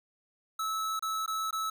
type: tone with dropouts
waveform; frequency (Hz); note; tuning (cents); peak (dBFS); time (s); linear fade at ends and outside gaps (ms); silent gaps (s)
square; 1303; E6; -20; -31; 0.59-1.7; 5; 0.994-1.024 / 1.262-1.277 / 1.509-1.527
effects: none